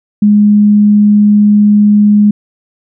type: tone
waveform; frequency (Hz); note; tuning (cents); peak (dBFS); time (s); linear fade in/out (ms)
sine; 207.7; G#3; 0; -3; 0.22-2.31; 5
effects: none